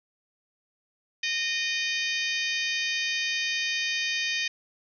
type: harmonic tone with a mistuned harmonic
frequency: 615 Hz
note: D#5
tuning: 20 cents flat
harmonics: 3 / 4 / 5 / 6 / 7 / 8 / 9 / 10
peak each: -32 / -30 / -34 / -34 / -39 / -38 / -42 / -39 dBFS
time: 1.23-4.48 s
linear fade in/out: 5 ms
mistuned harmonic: 7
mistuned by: +82 cents
effects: none